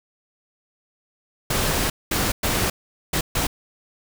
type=noise bursts at uneven times; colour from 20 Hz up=pink; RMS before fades=-22 dBFS; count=5; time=1.5-1.9 / 2.11-2.32 / 2.43-2.7 / 3.13-3.21 / 3.35-3.47 s; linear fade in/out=5 ms; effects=none